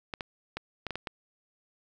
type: clicks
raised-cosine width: 0.3 ms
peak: -18 dBFS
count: 7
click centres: 0.138 / 0.208 / 0.57 / 0.867 / 0.907 / 0.956 / 1.072 s
effects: 10-bit